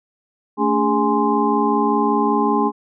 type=tone cluster; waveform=sine; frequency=221.3 / 286.5 / 411.3 / 832 / 1043 Hz; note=A3 / D4 / G#4 / G#5 / C6; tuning=+10 / -43 / -17 / +3 / -6 cents; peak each=-21 dBFS; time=0.57-2.72 s; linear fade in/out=50 ms; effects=none